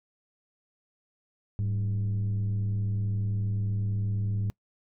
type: tone with frequency modulation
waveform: sine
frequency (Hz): 103.83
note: G#2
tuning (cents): 0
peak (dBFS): -24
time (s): 1.59-4.5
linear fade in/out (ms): 0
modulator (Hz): 88.4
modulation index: 0.42
effects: noise-tail reverb RT60 0.1 s tail -26 dB re dry + tanh soft clip ceiling -23 dBFS